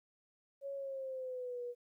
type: tone with pitch glide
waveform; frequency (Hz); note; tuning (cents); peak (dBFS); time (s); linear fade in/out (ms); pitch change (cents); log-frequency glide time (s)
sine; 554.4 to 485.4; C#5 to B4; 0 to -30; -39; 0.61-1.75; 50; -230; 0.75-1.62
effects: 13-bit